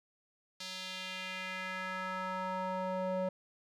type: tone with band-pass filter sweep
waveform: square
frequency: 186.2 Hz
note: F#3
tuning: 11 cents sharp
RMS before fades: -38 dBFS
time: 0.6-3.29 s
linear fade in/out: 5 ms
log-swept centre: 4400 to 550 Hz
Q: 1.9
effects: none